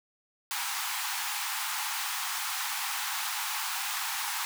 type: high-pass noise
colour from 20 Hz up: pink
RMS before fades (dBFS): -33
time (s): 0.51-4.45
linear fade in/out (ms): 0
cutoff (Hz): 780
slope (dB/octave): 96
effects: none